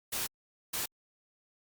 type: noise bursts at uneven times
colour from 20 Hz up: white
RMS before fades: -34 dBFS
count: 2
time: 0.12-0.27 / 0.73-0.86 s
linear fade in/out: 10 ms
effects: Opus 48 kbps